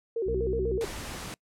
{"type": "tone with vibrato", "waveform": "sine", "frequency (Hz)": 416.2, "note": "G#4", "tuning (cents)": 4, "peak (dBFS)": -26, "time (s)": [0.16, 0.85], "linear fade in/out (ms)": 5, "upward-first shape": "square", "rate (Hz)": 8.1, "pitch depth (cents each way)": 170}
{"type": "harmonic tone", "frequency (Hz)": 63.2, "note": "B1", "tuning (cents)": 41, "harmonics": [1, 2, 3, 4, 5], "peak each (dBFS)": [-32, -38, -42, -44, -46], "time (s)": [0.25, 0.81], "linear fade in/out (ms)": 50}
{"type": "noise", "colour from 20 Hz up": "pink", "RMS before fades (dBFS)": -38, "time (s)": [0.81, 1.34], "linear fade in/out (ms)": 0}
{"effects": ["noise-tail reverb RT60 0.1 s tail -25 dB re dry", "low-pass 11000 Hz 12 dB/octave"]}